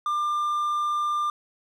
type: tone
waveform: triangle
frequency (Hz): 1195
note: D6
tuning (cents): +30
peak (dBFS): -21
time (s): 0.06-1.3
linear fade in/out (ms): 2
effects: none